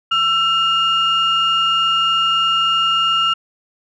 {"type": "tone pair together", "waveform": "sine", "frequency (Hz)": [1338.4, 2836], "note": ["E6", "F7"], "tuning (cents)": [26, 26], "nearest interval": "octave + minor second", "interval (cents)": 1300, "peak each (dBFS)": -15, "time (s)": [0.11, 3.34], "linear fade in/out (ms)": 10, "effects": ["tanh soft clip ceiling -8 dBFS"]}